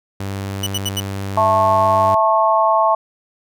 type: tone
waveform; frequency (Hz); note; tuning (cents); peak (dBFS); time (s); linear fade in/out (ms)
sawtooth; 98.1; G2; +2; -19; 0.2-2.15; 5
type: tone bursts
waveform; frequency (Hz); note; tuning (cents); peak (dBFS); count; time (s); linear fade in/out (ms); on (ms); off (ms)
sawtooth; 2962; F#7; +1; -16; 4; 0.63-1.003; 5; 37; 75
type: chord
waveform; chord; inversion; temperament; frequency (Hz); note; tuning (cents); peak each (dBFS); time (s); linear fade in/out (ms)
sine; A major; second; equal with one note detuned; 659.3 / 880 / 1089.1; E5 / A5 / C#6; 0 / 0 / -31; -16; 1.37-2.95; 5
effects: none